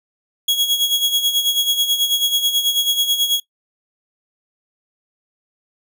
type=tone with tremolo; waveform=40% pulse; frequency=3322 Hz; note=G#7; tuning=in tune; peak=-12 dBFS; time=0.48-3.4 s; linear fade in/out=5 ms; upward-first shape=sine; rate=9.2 Hz; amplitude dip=65%; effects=noise-tail reverb RT60 0.1 s tail -19 dB re dry